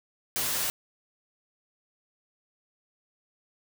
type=noise with comb filter; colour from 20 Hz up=white; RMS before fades=-29 dBFS; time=0.36-0.7 s; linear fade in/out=0 ms; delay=7.8 ms; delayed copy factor=+0.6; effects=none